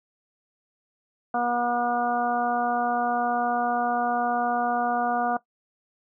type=harmonic tone; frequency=241 Hz; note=B3; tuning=42 cents flat; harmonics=1 / 2 / 3 / 4 / 5 / 6; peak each=-31 / -34 / -24 / -34 / -32 / -33 dBFS; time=1.34-5.37 s; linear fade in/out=5 ms; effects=noise-tail reverb RT60 0.1 s tail -17 dB re dry